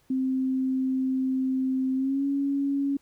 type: tone with pitch glide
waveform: sine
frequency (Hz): 261.6 to 278.8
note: C4 to C#4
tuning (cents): 0 to +10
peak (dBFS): -23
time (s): 0.1-2.97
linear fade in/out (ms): 5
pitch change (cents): +110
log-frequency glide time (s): 1.95-2.25
effects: pink hiss -65 dBFS RMS until 3.01 s